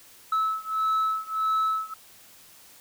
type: beating tone pair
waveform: sine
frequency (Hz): 1300 / 1301.6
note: E6 / E6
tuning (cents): -24 / -22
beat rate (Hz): 1.6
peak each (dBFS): -24 / -25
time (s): 0.32-1.94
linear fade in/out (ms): 5
effects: tanh soft clip ceiling -20 dBFS + white hiss -52 dBFS RMS until 2.8 s